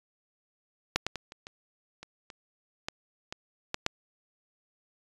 clicks, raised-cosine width 0.2 ms, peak -6 / -12 / -17 / -27 / -25 / -26 / -27 / -15 / -19 / -12 / -8 dBFS, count 11, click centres 0.96 / 1.066 / 1.157 / 1.321 / 1.469 / 2.03 / 2.302 / 2.885 / 3.325 / 3.744 / 3.864 s, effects resampled to 24000 Hz

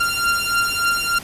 sawtooth beating tone pair, 1386 / 1389.4 Hz, F6 / F6, -14 / -9 cents, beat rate 3.4 Hz, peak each -17 dBFS, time 0-1.19 s, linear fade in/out 10 ms, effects pink hiss -36 dBFS RMS until 1.23 s + resampled to 32000 Hz

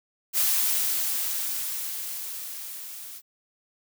blue noise with level ramp, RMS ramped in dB -22 to -41 dBFS, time 0.33-3.22 s, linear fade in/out 50 ms, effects none

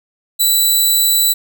10% pulse tone, 3968 Hz, B7, 7 cents sharp, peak -3 dBFS, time 0.39-1.34 s, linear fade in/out 20 ms, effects none

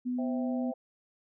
sine tone, 248.7 Hz, B3, 12 cents sharp, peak -29 dBFS, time 0.05-0.72 s, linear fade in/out 20 ms
sine chord, C major, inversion none, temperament equal, 523.3 / 659.3 / 784 Hz, C5 / E5 / G5, 0 / 0 / 0 cents, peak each -39 / -40 / -44 dBFS, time 0.18-0.74 s, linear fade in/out 10 ms
effects none

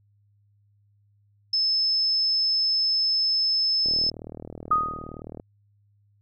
sine tone, 5230 Hz, E8, 15 cents flat, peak -20 dBFS, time 1.53-4.1 s, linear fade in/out 5 ms
click train, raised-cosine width 2 ms, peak -24 dBFS, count 61, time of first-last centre 3.86-5.398 s, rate 39 Hz
sine tone with exponential decay, 1244.5 Hz, D#6, in tune, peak -15 dBFS, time 4.71-5.22 s, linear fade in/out 5 ms, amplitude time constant 110 ms
effects added 102 Hz sine -60 dBFS peak until 6.21 s

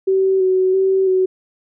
sine tone with vibrato, 378.2 Hz, F#4, 38 cents sharp, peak -12 dBFS, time 0.07-1.26 s, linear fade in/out 10 ms, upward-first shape square, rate 1.5 Hz, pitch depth 20 cents each way, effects none

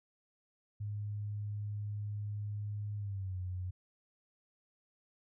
sine tone with pitch glide, 103.83 to 91.44 Hz, G#2 to F#2, 0 to -20 cents, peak -36 dBFS, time 0.8-3.71 s, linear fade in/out 10 ms, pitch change -220 cents, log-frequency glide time 2.97-3.39 s, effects none

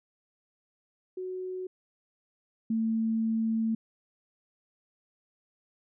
sine tone pair in turn, 370 / 223.8 Hz, F#4 / A3, 0 / +30 cents, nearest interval major sixth, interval 870 cents, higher first, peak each -33 / -25 dBFS, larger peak second, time 1.17-1.67 / 2.7-3.75 s, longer second, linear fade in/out 5 ms, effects none

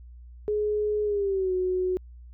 sine tone with pitch glide, 420.5 to 368.2 Hz, G#4 to F#4, +22 to -8 cents, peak -23 dBFS, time 0.48-1.97 s, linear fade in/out 0 ms, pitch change -230 cents, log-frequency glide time 1.04-1.53 s, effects added 60 Hz sine -43 dBFS peak until 2.33 s

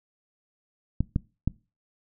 clicks, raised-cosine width 5 ms, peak -11 dBFS, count 3, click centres 1.006 / 1.161 / 1.476 s, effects noise-tail reverb RT60 0.3 s tail -22 dB re dry

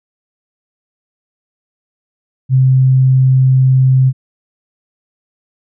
sine tone, 130.81 Hz, C3, in tune, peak -6 dBFS, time 2.49-4.13 s, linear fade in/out 50 ms, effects none

